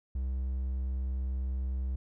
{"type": "tone", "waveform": "triangle", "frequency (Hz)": 64.8, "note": "C2", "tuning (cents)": -16, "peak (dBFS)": -28, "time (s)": [0.15, 1.96], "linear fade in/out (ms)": 5, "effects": []}